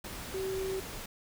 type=tone in noise; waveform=sine; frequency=381.9 Hz; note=G4; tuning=45 cents flat; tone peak=-32 dBFS; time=0.34-0.8 s; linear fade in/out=5 ms; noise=pink; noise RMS=-42 dBFS; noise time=0.04-1.06 s; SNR=+7 dB; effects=none